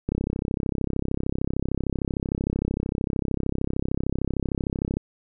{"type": "click train", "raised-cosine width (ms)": 3, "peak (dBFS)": -12, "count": 163, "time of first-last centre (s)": [0.09, 4.97], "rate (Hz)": 33.2, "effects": []}